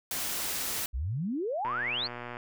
white noise, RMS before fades -33 dBFS, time 0.11-0.86 s, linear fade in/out 2 ms
sine exponential sweep, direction up, 54.9 to 4699 Hz, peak -29 dBFS, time 0.93-2.08 s, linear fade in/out 20 ms
click train, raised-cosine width 0.5 ms, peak -24 dBFS, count 88, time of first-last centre 1.65-2.369 s, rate 121 Hz
effects none

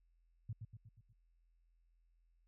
sine tone with echo, 110 Hz, A2, in tune, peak -39 dBFS, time 0.49-0.53 s, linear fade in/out 5 ms, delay 120 ms, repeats 5, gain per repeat -5 dB, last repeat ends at 1.13 s, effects added 42 Hz sine -70 dBFS peak until 2.47 s

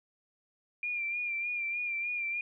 sine tone with vibrato, 2395 Hz, D7, 33 cents sharp, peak -31 dBFS, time 0.83-2.41 s, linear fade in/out 2 ms, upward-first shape sine, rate 3.3 Hz, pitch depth 41 cents each way, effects none

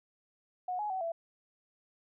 sine tone with pitch steps, 729 / 839 / 755 / 668 Hz, F#5 / G#5 / F#5 / E5, -26 / +17 / +35 / +23 cents, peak -32 dBFS, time 0.68-1.12 s, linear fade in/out 5 ms, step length 110 ms, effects none

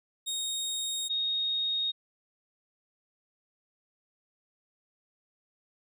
25% pulse / sine tone pair in turn, 3729 / 3729 Hz, A#7 / A#7, 0 / 0 cents, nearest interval unison, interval 0 cents, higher neither, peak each -27 dBFS, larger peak neither, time 0.26-1.09 / 1.09-1.92 s, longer neither, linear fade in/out 20 ms, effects none

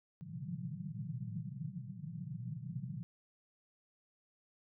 white band-pass noise, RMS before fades -43 dBFS, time 0.21-3.03 s, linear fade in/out 0 ms, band 110 to 190 Hz, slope 96 dB/octave, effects none

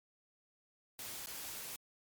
white noise with dropouts, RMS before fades -45 dBFS, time 0.99-1.76 s, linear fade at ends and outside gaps 1 ms, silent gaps 1.26-1.27 s, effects MP3 96 kbps

